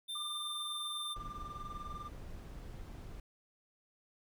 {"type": "tone", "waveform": "square", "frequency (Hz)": 3584, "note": "A7", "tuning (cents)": 31, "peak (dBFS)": -39, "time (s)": [0.08, 1.15], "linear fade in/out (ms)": 20}
{"type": "tone with tremolo", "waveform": "triangle", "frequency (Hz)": 1192, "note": "D6", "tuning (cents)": 25, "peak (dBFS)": -39, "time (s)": [0.15, 2.09], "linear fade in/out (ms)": 5, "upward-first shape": "sine", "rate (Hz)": 20, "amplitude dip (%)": 75}
{"type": "noise", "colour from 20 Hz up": "brown", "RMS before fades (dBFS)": -47, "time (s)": [1.16, 3.2], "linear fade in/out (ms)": 2}
{"effects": []}